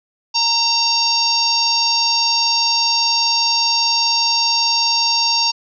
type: harmonic tone with a mistuned harmonic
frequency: 925 Hz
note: A#5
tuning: 14 cents flat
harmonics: 1 / 3 / 4 / 5 / 6 / 7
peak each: -21 / -25 / -28 / -17 / -19 / -28 dBFS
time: 0.34-5.52 s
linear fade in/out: 20 ms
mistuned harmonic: 3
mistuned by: -18 cents
effects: none